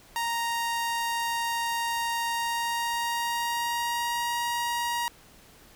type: tone with pitch glide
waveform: sawtooth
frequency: 932.3 to 948 Hz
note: A#5 to A#5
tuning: 0 to +29 cents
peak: -23 dBFS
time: 0.16-5.08 s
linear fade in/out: 0 ms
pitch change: +29 cents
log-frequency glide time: 2.3-4.4 s
effects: pink hiss -54 dBFS RMS until 5.75 s